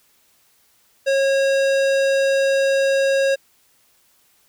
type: tone with hard clipping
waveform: sine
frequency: 545 Hz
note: C#5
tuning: 29 cents flat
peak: -17 dBFS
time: 1.06-3.36 s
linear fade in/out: 20 ms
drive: 18 dB
effects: white hiss -59 dBFS RMS until 4.48 s